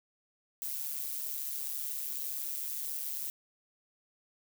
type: noise with amplitude modulation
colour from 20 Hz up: violet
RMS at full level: -34 dBFS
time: 0.62-3.3 s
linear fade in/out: 0 ms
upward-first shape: sine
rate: 142 Hz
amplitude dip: 70%
effects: none